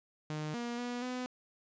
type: tone with pitch steps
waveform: sawtooth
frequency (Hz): 153 / 238.3 / 243.3 / 251.4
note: D#3 / A#3 / B3 / B3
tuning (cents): -29 / +38 / -26 / +31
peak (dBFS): -32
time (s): 0.3-1.26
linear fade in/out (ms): 0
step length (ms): 240
effects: resampled to 16000 Hz + 11-bit